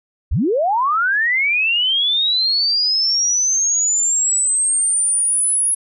sine linear sweep, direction up, 36.67 to 10548 Hz, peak -14 dBFS, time 0.31-5.75 s, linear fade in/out 10 ms, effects none

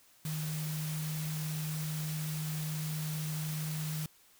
sine tone in noise, 155 Hz, D#3, 6 cents flat, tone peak -34 dBFS, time 0.25-4.06 s, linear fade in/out 2 ms, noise white, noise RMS -43 dBFS, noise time 0.25-4.06 s, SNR +6 dB, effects white hiss -63 dBFS RMS until 4.39 s

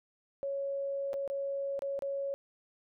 sine tone with dropouts, 554.4 Hz, C#5, in tune, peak -32 dBFS, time 0.43-2.34 s, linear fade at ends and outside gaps 0 ms, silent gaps 1.132-1.14 / 1.277-1.3 / 1.792-1.821 / 1.991-2.022 s, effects none

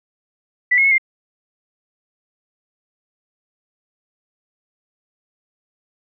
sine tone with pitch steps, 1977 / 2166 / 2191 / 2107 Hz, B6 / C#7 / C#7 / C7, +1 / -41 / -21 / +12 cents, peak -11 dBFS, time 0.71-0.982 s, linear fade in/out 10 ms, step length 68 ms, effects none

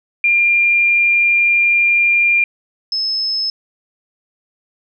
sine tone pair in turn, 2396 / 5202 Hz, D7 / E8, +34 / -24 cents, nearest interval octave + minor second, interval 1342 cents, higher second, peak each -10 / -16 dBFS, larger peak first, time 0.24-2.44 / 2.92-3.5 s, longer first, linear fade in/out 2 ms, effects none

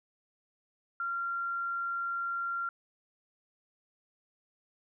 sine tone, 1380 Hz, F6, 21 cents flat, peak -31 dBFS, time 1-2.69 s, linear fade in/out 2 ms, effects none

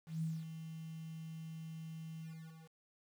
sine tone with ADSR envelope, 161.1 Hz, E3, 39 cents flat, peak -34 dBFS, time 0.06-2.76 s, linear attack 160 ms, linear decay 220 ms, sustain -10 dB, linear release 550 ms, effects 10-bit

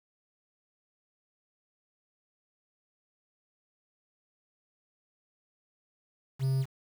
triangle tone with quantisation, 133.3 Hz, C3, 33 cents sharp, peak -23 dBFS, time 6.39-6.66 s, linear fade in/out 50 ms, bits 8, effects none

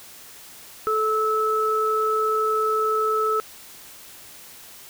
sine tone pair together, 434.9 / 1303.2 Hz, A4 / E6, -20 / -20 cents, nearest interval octave + perfect fifth, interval 1900 cents, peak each -23 / -21 dBFS, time 0.87-3.4 s, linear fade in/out 0 ms, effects white hiss -44 dBFS RMS until 4.89 s

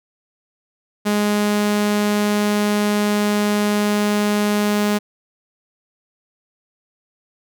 sawtooth tone, 207.7 Hz, G#3, in tune, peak -12 dBFS, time 1.05-4.99 s, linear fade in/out 20 ms, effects none

